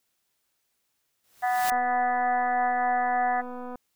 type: noise with exponential growth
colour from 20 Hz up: white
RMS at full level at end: -30 dBFS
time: 1.24-1.7 s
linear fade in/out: 1 ms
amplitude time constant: 99 ms
type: harmonic tone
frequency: 246.9 Hz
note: B3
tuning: in tune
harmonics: 3 / 4 / 5 / 6 / 7 / 8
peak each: -23 / -37 / -37 / -41 / -33 / -38 dBFS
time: 1.42-3.42 s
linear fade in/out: 20 ms
type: click train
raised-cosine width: 1 ms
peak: -26 dBFS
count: 506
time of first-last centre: 1.72-3.756 s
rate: 248 Hz
effects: white hiss -75 dBFS RMS until 3.95 s